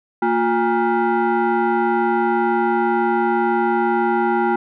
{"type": "tone with frequency modulation", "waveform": "sine", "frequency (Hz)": 230, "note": "A#3", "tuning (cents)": -23, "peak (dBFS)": -14, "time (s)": [0.22, 4.56], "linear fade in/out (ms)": 5, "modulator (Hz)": 586, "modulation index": 1.7, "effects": ["tanh soft clip ceiling -10 dBFS"]}